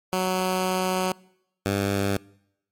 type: tone pair in turn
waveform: 10% pulse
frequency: 185.5 / 99.32 Hz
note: F#3 / G2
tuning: +5 / +23 cents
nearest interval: major seventh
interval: 1082 cents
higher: first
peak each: -14 / -14 dBFS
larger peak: neither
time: 0.13-1.12 / 1.66-2.17 s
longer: first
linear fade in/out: 0 ms
effects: noise-tail reverb RT60 0.8 s tail -24 dB re dry + MP3 64 kbps